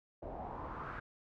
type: noise with low-pass filter sweep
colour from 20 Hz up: pink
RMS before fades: -44 dBFS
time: 0.22-1 s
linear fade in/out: 10 ms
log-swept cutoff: 640 to 1500 Hz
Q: 3.8
effects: none